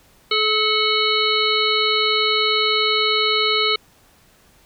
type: harmonic tone with a mistuned harmonic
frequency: 430 Hz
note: A4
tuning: 40 cents flat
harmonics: 1 / 3 / 5 / 7 / 9 / 10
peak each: -23 / -23 / -23 / -23 / -23 / -23 dBFS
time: 0.31-3.76 s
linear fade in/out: 5 ms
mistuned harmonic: 5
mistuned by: +41 cents
effects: pink hiss -54 dBFS RMS until 4.65 s